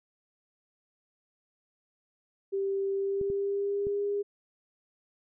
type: tone with pitch glide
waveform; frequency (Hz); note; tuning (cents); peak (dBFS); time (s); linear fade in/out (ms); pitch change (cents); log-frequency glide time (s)
sine; 392 to 406.1; G4 to G#4; 0 to -39; -27; 2.52-4.23; 20; +61; 2.93-4.03
type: clicks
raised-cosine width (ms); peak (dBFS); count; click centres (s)
3; -27; 3; 3.213 / 3.301 / 3.869
effects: none